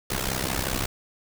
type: noise with amplitude modulation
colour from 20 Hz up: pink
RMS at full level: -24 dBFS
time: 0.1-0.86 s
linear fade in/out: 5 ms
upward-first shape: sine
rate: 65.3 Hz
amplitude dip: 85%
effects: none